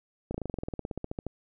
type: slowing click train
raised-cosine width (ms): 2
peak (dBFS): -20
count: 19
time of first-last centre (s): 0.31-1.267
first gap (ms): 34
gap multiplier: 1.05
effects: none